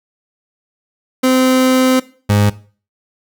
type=tone pair in turn; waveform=30% pulse; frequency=258.2 / 103.06 Hz; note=C4 / G#2; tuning=-23 / -13 cents; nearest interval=octave + major third; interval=1590 cents; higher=first; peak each=-7 dBFS; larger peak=neither; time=1.23-2 / 2.29-2.5 s; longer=first; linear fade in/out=10 ms; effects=noise-tail reverb RT60 0.4 s tail -18 dB re dry